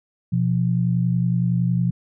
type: tone pair together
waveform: sine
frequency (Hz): 123.79 / 174.61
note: B2 / F3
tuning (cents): +4 / 0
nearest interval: tritone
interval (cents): 596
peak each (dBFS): -20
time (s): 0.32-1.91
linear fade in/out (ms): 10
effects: none